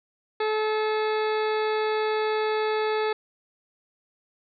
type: harmonic tone with a mistuned harmonic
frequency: 431.6 Hz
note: A4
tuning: 33 cents flat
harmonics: 1 / 2 / 3 / 4 / 5 / 6 / 8 / 9 / 10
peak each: -24 / -30 / -34 / -36 / -38 / -40 / -42 / -43 / -44 dBFS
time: 0.4-3.13 s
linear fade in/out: 5 ms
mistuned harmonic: 10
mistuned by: +62 cents
effects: none